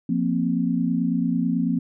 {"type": "chord", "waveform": "sine", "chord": "F suspended fourth", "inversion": "none", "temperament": "just", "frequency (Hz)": [174.61, 232.8, 261.9], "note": ["F3", "Bb3", "C4"], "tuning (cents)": [0, -2, 2], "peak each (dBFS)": -24, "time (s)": [0.09, 1.79], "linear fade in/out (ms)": 5, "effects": []}